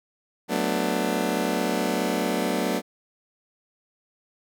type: chord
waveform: 20% pulse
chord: B minor seventh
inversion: second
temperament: just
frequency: 185.21 / 222.2 / 246.9 / 296.3 Hz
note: F#3 / A3 / B3 / D4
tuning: +2 / +17 / 0 / +15 cents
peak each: -24 dBFS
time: 0.48-2.82 s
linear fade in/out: 50 ms
effects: none